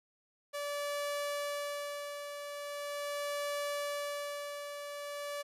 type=tone with tremolo; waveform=sawtooth; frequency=578 Hz; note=D5; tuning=28 cents flat; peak=-30 dBFS; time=0.53-5.43 s; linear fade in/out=20 ms; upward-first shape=sine; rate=0.41 Hz; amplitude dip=55%; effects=resampled to 32000 Hz